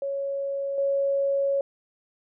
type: tone with level steps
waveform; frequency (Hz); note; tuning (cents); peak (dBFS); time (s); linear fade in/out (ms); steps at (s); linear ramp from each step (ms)
sine; 554.4; C#5; 0; -26 / -21; 0.02-1.61; 2; 0.78; 2
effects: none